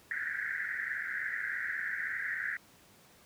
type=band-pass noise; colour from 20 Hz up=white; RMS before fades=-36 dBFS; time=0.11-2.57 s; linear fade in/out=2 ms; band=1500 to 2000 Hz; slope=96 dB/octave; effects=pink hiss -60 dBFS RMS until 3.25 s + high-pass 80 Hz 12 dB/octave